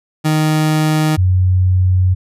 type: tone pair in turn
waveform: 30% pulse / sine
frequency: 155 / 92.16 Hz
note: D#3 / F#2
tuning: -6 / -6 cents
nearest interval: major sixth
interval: 900 cents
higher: first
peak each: -9 dBFS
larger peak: neither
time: 0.24-1.17 / 1.17-2.15 s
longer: second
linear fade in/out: 20 ms
effects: resampled to 32000 Hz